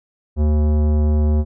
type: tone with tanh clipping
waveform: sine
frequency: 75.4 Hz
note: D2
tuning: 46 cents sharp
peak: -15 dBFS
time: 0.36-1.45 s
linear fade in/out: 50 ms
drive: 16 dB
effects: none